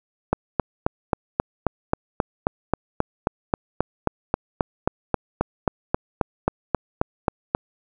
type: click train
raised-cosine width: 1 ms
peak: -4 dBFS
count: 28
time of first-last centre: 0.33-7.549 s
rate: 3.74 Hz
effects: none